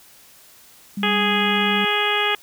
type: tone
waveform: sine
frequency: 200 Hz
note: G3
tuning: 35 cents sharp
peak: -23 dBFS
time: 0.97-1.85 s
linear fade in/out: 5 ms
type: harmonic tone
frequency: 415.3 Hz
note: G#4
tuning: in tune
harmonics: 1 / 2 / 3 / 4 / 5 / 6 / 7 / 8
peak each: -26 / -26 / -26 / -26 / -26 / -26 / -26 / -26 dBFS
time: 1.03-2.35 s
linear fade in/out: 2 ms
effects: white hiss -49 dBFS RMS until 2.42 s